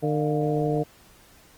harmonic tone with a mistuned harmonic, 151.1 Hz, D3, 50 cents sharp, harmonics 1 / 2 / 3 / 4 / 5, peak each -26 / -28 / -26 / -32 / -31 dBFS, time 0.02-0.84 s, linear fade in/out 20 ms, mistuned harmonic 5, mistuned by -110 cents, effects pink hiss -54 dBFS RMS until 1.57 s + Opus 24 kbps

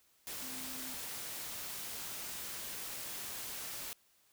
sine tone in noise, 258.3 Hz, C4, 22 cents flat, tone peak -50 dBFS, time 0.42-0.94 s, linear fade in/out 0 ms, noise white, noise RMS -43 dBFS, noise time 0.27-3.93 s, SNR -10 dB, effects white hiss -70 dBFS RMS until 4.32 s

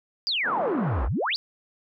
sine exponential two-way sweep, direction down then up, 5010 to 50.1 to 5010 Hz, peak -23 dBFS, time 0.27-1.36 s, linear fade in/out 0 ms, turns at 1.06 s
white band-pass noise, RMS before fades -32 dBFS, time 0.43-1.09 s, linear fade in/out 50 ms, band 170 to 1200 Hz, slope 24 dB/octave
effects none

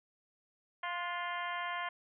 harmonic tone with a mistuned harmonic, 349.2 Hz, F4, in tune, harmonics 2 / 3 / 4 / 5 / 6 / 7 / 8 / 9, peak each -42 / -39 / -45 / -43 / -43 / -53 / -52 / -49 dBFS, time 0.83-1.89 s, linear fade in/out 5 ms, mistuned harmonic 4, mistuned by +41 cents, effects none

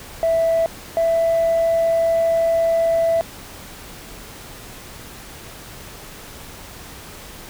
sine tone pair in turn, 659.3 / 663.1 Hz, E5 / E5, 0 / +10 cents, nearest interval unison, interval 10 cents, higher second, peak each -13 dBFS, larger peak neither, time 0.23-0.66 / 0.97-3.21 s, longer second, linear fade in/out 0 ms, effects tanh soft clip ceiling -12 dBFS + pink hiss -38 dBFS RMS until 7.49 s

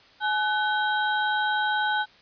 square ring-modulated tone, 1174.7 Hz, D6, in tune, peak -20 dBFS, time 0.2-2.06 s, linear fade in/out 50 ms, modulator 328 Hz, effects white hiss -54 dBFS RMS until 2.21 s + resampled to 11025 Hz

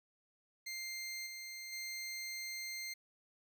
20% pulse tone with level steps, 2100 Hz, C7, 6 cents sharp, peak -36 / -40 / -36 dBFS, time 0.66-2.94 s, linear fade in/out 10 ms, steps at 1.26 / 1.72 s, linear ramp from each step 10 ms, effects none

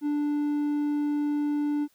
triangle tone, 293.7 Hz, D4, in tune, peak -22 dBFS, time 0.01-1.88 s, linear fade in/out 50 ms, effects white hiss -66 dBFS RMS until 1.94 s

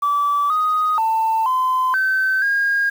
sine tone with pitch steps, 1155 / 1248 / 891 / 1026 / 1538 / 1625 Hz, D6 / D#6 / A5 / C6 / G6 / G#6, -29 / +5 / +22 / -34 / -33 / -38 cents, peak -14 dBFS, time 0.02-2.9 s, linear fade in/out 10 ms, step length 480 ms, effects tanh soft clip ceiling -12 dBFS + 7-bit

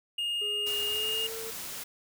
triangle tone, 2841 Hz, F7, 29 cents sharp, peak -27 dBFS, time 0.18-1.27 s, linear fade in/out 5 ms
triangle tone with pitch glide, 415.3 to 450.3 Hz, G#4 to A4, 0 to +40 cents, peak -37 dBFS, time 0.41-1.51 s, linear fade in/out 10 ms, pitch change +140 cents, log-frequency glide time 0.83-1.29 s
white noise, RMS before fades -39 dBFS, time 0.66-1.84 s, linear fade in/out 10 ms
effects none

